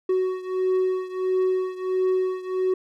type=beating tone pair; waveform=triangle; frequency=371.8 / 373.3 Hz; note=F#4 / F#4; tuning=+8 / +15 cents; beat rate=1.5 Hz; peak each=-21 / -24 dBFS; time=0.09-2.74 s; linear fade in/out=5 ms; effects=none